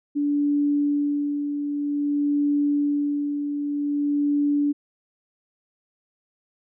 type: tone with tremolo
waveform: sine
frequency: 289.6 Hz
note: D4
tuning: 24 cents flat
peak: -18 dBFS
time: 0.15-4.73 s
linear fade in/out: 20 ms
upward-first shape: sine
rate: 0.52 Hz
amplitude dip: 50%
effects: none